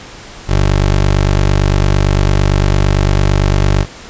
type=tone; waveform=20% pulse; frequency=48.86 Hz; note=G1; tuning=5 cents flat; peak=-4 dBFS; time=0.47-3.86 s; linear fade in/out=50 ms; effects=pink hiss -33 dBFS RMS until 4.09 s + resampled to 16000 Hz